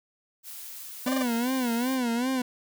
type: noise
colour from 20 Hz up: blue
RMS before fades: -41 dBFS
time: 0.43-1.99 s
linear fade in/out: 50 ms
type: tone with vibrato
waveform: 40% pulse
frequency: 246.9 Hz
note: B3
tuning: in tune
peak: -24 dBFS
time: 1.06-2.42 s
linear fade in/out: 5 ms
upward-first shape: sine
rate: 2.6 Hz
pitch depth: 120 cents each way
type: tone bursts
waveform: sawtooth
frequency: 587.3 Hz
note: D5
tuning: in tune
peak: -24 dBFS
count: 4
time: 1.07-1.226 s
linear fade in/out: 5 ms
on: 21 ms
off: 24 ms
effects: none